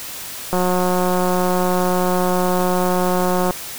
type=click train; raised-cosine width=1 ms; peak=-6 dBFS; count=540; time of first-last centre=0.53-3.508 s; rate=181 Hz; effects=white hiss -31 dBFS RMS until 3.78 s